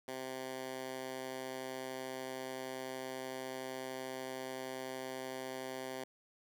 10% pulse tone with high-pass filter, 130.5 Hz, C3, 4 cents flat, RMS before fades -43 dBFS, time 0.08-6.04 s, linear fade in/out 2 ms, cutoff 300 Hz, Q 0.77, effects none

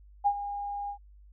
sine tone with ADSR envelope, 812 Hz, G#5, 39 cents flat, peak -19 dBFS, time 0.24-0.98 s, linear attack 26 ms, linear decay 64 ms, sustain -13 dB, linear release 87 ms, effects added 50 Hz sine -51 dBFS peak until 1.32 s

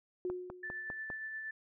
sine tone with exponential decay, 362.3 Hz, F#4, 36 cents flat, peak -32 dBFS, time 0.25-0.99 s, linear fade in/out 1 ms, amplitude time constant 160 ms
click train, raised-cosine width 1 ms, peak -29 dBFS, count 5, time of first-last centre 0.3-1.102 s, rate 4.99 Hz
sine tone with tremolo, 1759 Hz, A6, 1 cent flat, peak -38 dBFS, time 0.63-1.51 s, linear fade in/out 5 ms, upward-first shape sine, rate 8.5 Hz, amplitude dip 30%
effects none

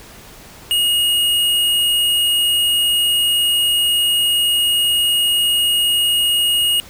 square tone, 2871 Hz, F7, 47 cents sharp, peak -14 dBFS, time 0.71-6.8 s, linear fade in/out 0 ms, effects pink hiss -40 dBFS RMS until 6.89 s

